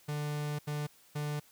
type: tone bursts at uneven times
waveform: 45% pulse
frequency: 148.2 Hz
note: D3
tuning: 16 cents sharp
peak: -33 dBFS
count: 3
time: 0.08-0.59 / 0.67-0.87 / 1.15-1.4 s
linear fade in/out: 10 ms
effects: white hiss -62 dBFS RMS until 1.51 s